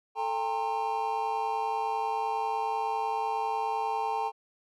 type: tone cluster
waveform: triangle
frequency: 441.8 / 801 / 911 / 1061 Hz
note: A4 / G5 / A#5 / C6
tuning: +7 / +37 / -40 / +24 cents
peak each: -35 / -29 / -30 / -37 dBFS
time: 0.15-4.32 s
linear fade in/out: 50 ms
effects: none